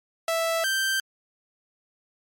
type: tone pair in turn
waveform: sawtooth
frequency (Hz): 659 / 1564.7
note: E5 / G6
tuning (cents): -1 / -4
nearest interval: octave + minor third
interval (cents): 1497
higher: second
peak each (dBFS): -19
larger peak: neither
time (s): 0.28-0.64 / 0.64-1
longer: neither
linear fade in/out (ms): 2
effects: MP3 64 kbps